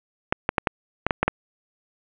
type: clicks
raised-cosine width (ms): 0.5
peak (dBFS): -4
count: 8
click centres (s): 0.325 / 0.491 / 0.582 / 0.672 / 1.066 / 1.108 / 1.23 / 1.28
effects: resampled to 8000 Hz + 7-bit